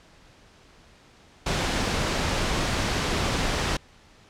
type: noise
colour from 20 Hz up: pink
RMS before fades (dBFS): -25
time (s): 1.46-3.77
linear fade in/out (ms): 5
effects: pink hiss -54 dBFS RMS until 4.29 s + low-pass 6000 Hz 12 dB/octave